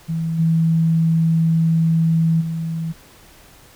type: tone with level steps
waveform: sine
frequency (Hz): 163.3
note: E3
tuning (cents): -16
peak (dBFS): -19 / -13 / -21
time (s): 0.08-2.93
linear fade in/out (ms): 20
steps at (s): 0.38 / 2.4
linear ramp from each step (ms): 20
effects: pink hiss -47 dBFS RMS until 3.75 s